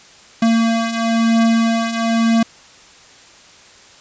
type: beating tone pair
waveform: square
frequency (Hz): 227.3 / 228.3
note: A#3 / A#3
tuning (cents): -43 / -36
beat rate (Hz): 1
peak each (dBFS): -20 / -15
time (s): 0.42-2.43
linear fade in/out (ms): 5
effects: white hiss -44 dBFS RMS until 4 s + resampled to 16000 Hz